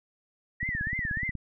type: tone with vibrato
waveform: sine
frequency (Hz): 1864.7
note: A#6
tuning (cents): 0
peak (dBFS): -29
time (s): 0.6-1.31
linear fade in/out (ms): 10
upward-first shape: triangle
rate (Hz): 3.4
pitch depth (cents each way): 220
type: click train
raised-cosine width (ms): 5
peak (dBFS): -23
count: 13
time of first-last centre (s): 0.63-1.353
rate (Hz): 16.6
effects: none